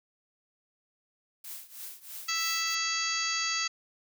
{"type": "noise with tremolo", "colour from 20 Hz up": "blue", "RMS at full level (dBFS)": -40, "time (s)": [1.44, 2.75], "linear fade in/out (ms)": 5, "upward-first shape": "triangle", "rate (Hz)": 3.1, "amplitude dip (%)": 90}
{"type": "harmonic tone", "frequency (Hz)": 659.3, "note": "E5", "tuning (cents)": 0, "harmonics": [2, 3, 4, 5, 6, 7, 8, 9, 10], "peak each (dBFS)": [-36, -36, -36, -39, -42, -33, -44, -43, -35], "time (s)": [2.28, 3.68], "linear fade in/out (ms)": 10}
{"effects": []}